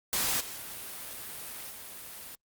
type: noise with level steps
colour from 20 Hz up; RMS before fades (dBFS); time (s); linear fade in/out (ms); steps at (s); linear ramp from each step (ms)
white; -29 / -41 / -44; 0.13-2.35; 0; 0.4 / 1.7; 10
effects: Opus 48 kbps